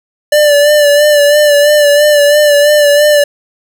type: tone with vibrato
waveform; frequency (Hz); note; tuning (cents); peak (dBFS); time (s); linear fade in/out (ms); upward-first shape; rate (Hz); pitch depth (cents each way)
square; 587.3; D5; 0; -5; 0.32-3.24; 5; sine; 3; 36
effects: none